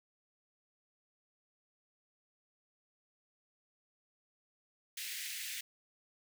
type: high-pass noise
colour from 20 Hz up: pink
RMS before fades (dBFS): -42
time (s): 4.97-5.61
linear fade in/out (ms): 5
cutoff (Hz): 1800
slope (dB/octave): 48
effects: none